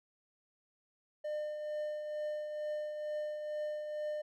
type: tone with tremolo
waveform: triangle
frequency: 603 Hz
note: D5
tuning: 46 cents sharp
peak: -32 dBFS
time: 1.24-4.22 s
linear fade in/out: 10 ms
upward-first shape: triangle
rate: 2.2 Hz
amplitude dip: 45%
effects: none